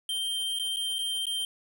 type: tone with dropouts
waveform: square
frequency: 3152 Hz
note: G7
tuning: 9 cents sharp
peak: -29 dBFS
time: 0.09-1.45 s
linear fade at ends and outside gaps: 2 ms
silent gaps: 0.589-0.596 / 0.762-0.768 / 0.985-0.989 / 1.256-1.267 s
effects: none